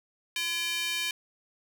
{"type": "tone with high-pass filter", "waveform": "square", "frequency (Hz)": 340, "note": "F4", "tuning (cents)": -46, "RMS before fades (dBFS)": -31, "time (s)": [0.36, 1.11], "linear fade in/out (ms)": 2, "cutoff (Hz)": 2600, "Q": 2.3, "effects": []}